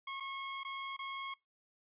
20% pulse tone with dropouts, 1089 Hz, C#6, 31 cents flat, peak -35 dBFS, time 0.07-1.34 s, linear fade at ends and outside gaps 5 ms, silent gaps 0.2-0.205 / 0.634-0.648 / 0.966-0.99 s, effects noise-tail reverb RT60 0.2 s tail -22 dB re dry + resampled to 8000 Hz

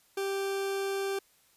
40% pulse tone, 392 Hz, G4, in tune, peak -29 dBFS, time 0.17-1.19 s, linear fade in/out 5 ms, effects white hiss -65 dBFS RMS until 1.56 s + resampled to 32000 Hz

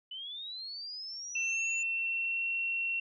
sine linear sweep, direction up, 2972 to 7040 Hz, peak -39 dBFS, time 0.11-1.83 s, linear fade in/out 5 ms
sine tone with pitch glide, 2690 to 2723 Hz, E7 to F7, +34 to -44 cents, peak -30 dBFS, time 1.35-3 s, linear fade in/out 5 ms, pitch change +22 cents, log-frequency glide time 1.64-2.46 s
effects none

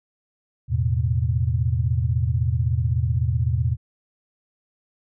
sine chord, E suspended fourth, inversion none, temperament equal with one note detuned, 82.41 / 110 / 126.07 Hz, E2 / A2 / B2, 0 / 0 / +36 cents, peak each -23 dBFS, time 0.68-3.77 s, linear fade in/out 50 ms, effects none

